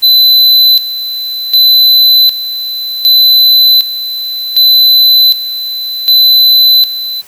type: tone with tremolo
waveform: square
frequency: 4017 Hz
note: B7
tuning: 29 cents sharp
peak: -3 dBFS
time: 0.02-7.22 s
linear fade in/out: 20 ms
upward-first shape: square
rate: 0.66 Hz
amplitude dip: 75%
effects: white hiss -38 dBFS RMS until 7.27 s